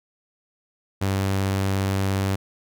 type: tone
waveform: sawtooth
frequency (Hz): 97.1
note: G2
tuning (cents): -16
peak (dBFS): -17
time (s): 1.01-2.36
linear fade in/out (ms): 10
effects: none